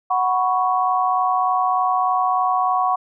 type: chord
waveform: sine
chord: F# suspended fourth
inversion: none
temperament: just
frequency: 740 / 986.7 / 1110 Hz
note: F#5 / B5 / C#6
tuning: 0 / -2 / +2 cents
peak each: -19 / -24 / -20 dBFS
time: 0.1-2.96 s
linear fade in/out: 10 ms
effects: none